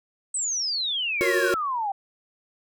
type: exponential sweep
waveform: sine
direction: down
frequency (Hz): 8330 to 766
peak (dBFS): -24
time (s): 0.34-1.92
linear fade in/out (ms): 5
type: chord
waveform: square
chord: Gb major seventh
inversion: third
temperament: equal with one note detuned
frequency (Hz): 357.4 / 370 / 466.2 / 554.4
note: F4 / Gb4 / Bb4 / Db5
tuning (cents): +40 / 0 / 0 / 0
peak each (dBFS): -28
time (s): 1.21-1.54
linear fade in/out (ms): 0
effects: none